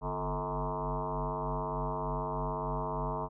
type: tone with frequency modulation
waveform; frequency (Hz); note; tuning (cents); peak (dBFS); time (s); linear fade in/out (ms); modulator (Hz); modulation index
sine; 539; C#5; -49; -31; 0.01-3.29; 50; 97.7; 5.6
effects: none